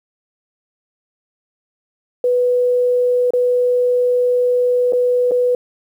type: tone with dropouts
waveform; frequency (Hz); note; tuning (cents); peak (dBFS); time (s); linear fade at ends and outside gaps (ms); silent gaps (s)
sine; 493.9; B4; 0; -12; 2.24-5.55; 2; 3.306-3.335 / 4.924-4.932 / 5.311-5.317
effects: 8-bit